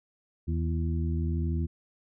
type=harmonic tone with a mistuned harmonic; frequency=81.1 Hz; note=E2; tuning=28 cents flat; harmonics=1 / 2 / 3 / 4; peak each=-27 / -33 / -37 / -39 dBFS; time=0.47-1.67 s; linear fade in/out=20 ms; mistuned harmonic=4; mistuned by=+64 cents; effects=none